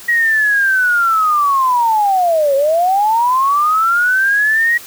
sine linear two-way sweep, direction down then up, 1910 to 537 to 1910 Hz, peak -10 dBFS, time 0.08-4.78 s, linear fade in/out 10 ms, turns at 2.55 s, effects white hiss -35 dBFS RMS until 4.86 s

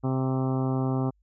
harmonic tone with a mistuned harmonic, 131.2 Hz, C3, 5 cents sharp, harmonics 1 / 2 / 3 / 4 / 5 / 6 / 7 / 8 / 9 / 10, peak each -26 / -28 / -34 / -39 / -39 / -38 / -43 / -44 / -42 / -48 dBFS, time 0.03-1.11 s, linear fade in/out 20 ms, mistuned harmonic 9, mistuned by -16 cents, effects added 50 Hz sine -63 dBFS peak until 1.22 s

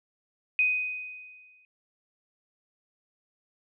sine tone with exponential decay, 2500 Hz, D#7, 8 cents sharp, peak -19 dBFS, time 0.59-1.65 s, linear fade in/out 1 ms, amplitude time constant 230 ms, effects none

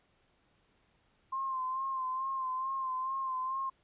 sine tone with vibrato, 1051 Hz, C6, 7 cents sharp, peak -32 dBFS, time 1.32-3.7 s, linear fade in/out 10 ms, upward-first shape sine, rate 2.3 Hz, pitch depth 41 cents each way, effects pink hiss -71 dBFS RMS until 3.83 s + resampled to 8000 Hz

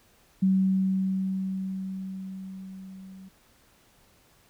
sine tone with level ramp, 190.1 Hz, F#3, 47 cents sharp, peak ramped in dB -18 to -43 dBFS, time 0.42-3.29 s, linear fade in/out 10 ms, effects pink hiss -61 dBFS RMS until 4.49 s

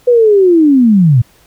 sine linear sweep, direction down, 499.2 to 110.8 Hz, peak -4 dBFS, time 0.07-1.22 s, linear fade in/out 10 ms, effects pink hiss -48 dBFS RMS until 1.46 s

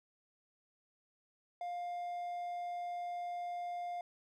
triangle tone, 704 Hz, F5, 14 cents sharp, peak -36 dBFS, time 1.61-4.01 s, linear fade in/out 2 ms, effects none

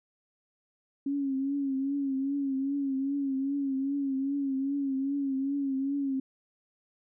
sine tone with vibrato, 274.5 Hz, C#4, 17 cents flat, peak -27 dBFS, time 1.06-6.2 s, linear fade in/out 5 ms, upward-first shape triangle, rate 2.5 Hz, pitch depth 67 cents each way, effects none

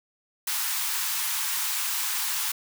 white high-pass noise, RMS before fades -28 dBFS, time 0.47-2.52 s, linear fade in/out 5 ms, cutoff 810 Hz, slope 96 dB/octave, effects none

